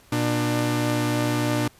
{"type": "tone pair together", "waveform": "sawtooth", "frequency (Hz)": [120, 298.4], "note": ["B2", "D4"], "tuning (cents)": [-49, 28], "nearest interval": "octave + major third", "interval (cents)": 1577, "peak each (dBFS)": -20, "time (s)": [0.12, 1.68], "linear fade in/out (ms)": 5, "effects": ["pink hiss -54 dBFS RMS until 1.79 s", "resampled to 32000 Hz"]}